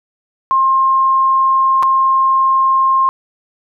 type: tone with dropouts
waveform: sine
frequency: 1063 Hz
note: C6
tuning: 27 cents sharp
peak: -9 dBFS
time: 0.51-3.09 s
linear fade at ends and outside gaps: 0 ms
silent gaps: 1.826-1.831 s
effects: none